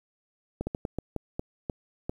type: slowing click train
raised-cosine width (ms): 2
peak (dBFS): -17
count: 9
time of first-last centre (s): 0.61-2.095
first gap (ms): 60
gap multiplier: 1.31
effects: 9-bit